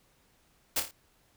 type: noise with echo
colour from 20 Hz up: white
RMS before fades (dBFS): -28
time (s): 0.76-0.8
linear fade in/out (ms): 5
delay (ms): 28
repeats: 4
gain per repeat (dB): -6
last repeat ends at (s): 0.912
effects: pink hiss -67 dBFS RMS until 1.36 s